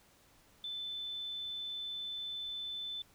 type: tone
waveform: sine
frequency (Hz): 3520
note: A7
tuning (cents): 0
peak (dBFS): -38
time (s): 0.64-3.02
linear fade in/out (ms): 2
effects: pink hiss -65 dBFS RMS until 3.14 s